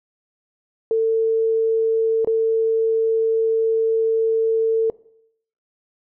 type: tone with dropouts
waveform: sine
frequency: 448.2 Hz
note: A4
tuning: 32 cents sharp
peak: -15 dBFS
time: 0.91-4.9 s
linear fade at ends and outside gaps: 1 ms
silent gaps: 2.247-2.273 s
effects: noise-tail reverb RT60 0.7 s tail -20 dB re dry